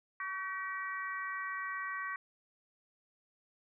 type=harmonic tone with a mistuned harmonic; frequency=383 Hz; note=G4; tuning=40 cents flat; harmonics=3 / 4 / 5 / 6; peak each=-40 / -43 / -40 / -50 dBFS; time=0.2-2.16 s; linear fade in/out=2 ms; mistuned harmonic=3; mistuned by=-26 cents; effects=none